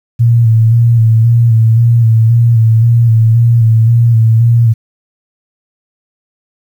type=tone with vibrato; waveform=sine; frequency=114.8 Hz; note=A#2; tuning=26 cents flat; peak=-4 dBFS; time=0.19-4.74 s; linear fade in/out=20 ms; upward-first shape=square; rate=1.9 Hz; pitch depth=37 cents each way; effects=7-bit